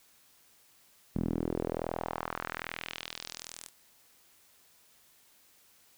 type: tone with band-pass filter sweep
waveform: sawtooth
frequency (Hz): 41.2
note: E1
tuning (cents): 0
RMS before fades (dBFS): -37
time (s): 1.15-3.69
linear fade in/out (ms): 10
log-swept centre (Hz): 210 to 9100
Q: 1.8
effects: white hiss -63 dBFS RMS until 5.97 s